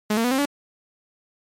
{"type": "tone with pitch steps", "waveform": "sawtooth", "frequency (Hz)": [211.9, 228.4, 246.2, 265.4, 286.1], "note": ["G#3", "A#3", "B3", "C4", "D4"], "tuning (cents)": [35, -35, -5, 25, -45], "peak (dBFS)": -15, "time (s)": [0.1, 0.455], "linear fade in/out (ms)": 5, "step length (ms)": 71, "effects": ["MP3 64 kbps"]}